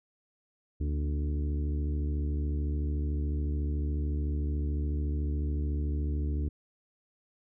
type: harmonic tone with a mistuned harmonic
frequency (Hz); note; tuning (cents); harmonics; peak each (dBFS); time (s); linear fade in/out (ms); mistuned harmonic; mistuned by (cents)
73.8; D2; +9; 1 / 2 / 3 / 4 / 5 / 6; -28 / -39 / -43 / -40 / -46 / -50; 0.8-6.49; 10; 3; +73
effects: none